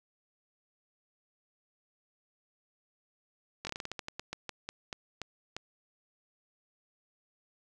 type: slowing click train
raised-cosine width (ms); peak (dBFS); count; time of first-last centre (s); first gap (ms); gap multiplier
0.2; -20; 17; 3.65-5.566; 20; 1.21
effects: none